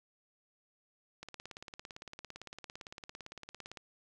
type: click train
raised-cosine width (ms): 0.2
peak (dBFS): -28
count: 46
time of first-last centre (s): 1.23-3.772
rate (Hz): 17.7
effects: none